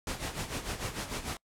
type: noise with tremolo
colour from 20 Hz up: pink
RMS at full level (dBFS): -34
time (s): 0.07-1.37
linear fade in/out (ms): 2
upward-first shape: sine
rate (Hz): 6.7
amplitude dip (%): 70
effects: noise-tail reverb RT60 0.1 s tail -25 dB re dry + low-pass 11000 Hz 12 dB/octave